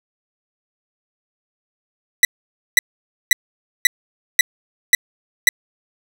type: tone bursts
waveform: sawtooth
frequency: 1969 Hz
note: B6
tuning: 6 cents flat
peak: -4 dBFS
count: 7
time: 2.23-5.49 s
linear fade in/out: 2 ms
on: 20 ms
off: 520 ms
effects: none